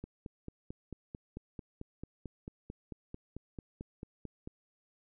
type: click train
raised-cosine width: 3 ms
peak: -29 dBFS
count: 21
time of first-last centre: 0.04-4.475 s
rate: 4.51 Hz
effects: none